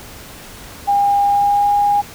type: tone with pitch glide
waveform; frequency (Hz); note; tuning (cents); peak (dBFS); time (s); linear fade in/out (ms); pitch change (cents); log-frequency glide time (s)
sine; 807 to 816.8; G#5 to G#5; -50 to -29; -11; 0.87-2.02; 20; +21; 1.2-1.72
effects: pink hiss -36 dBFS RMS until 2.14 s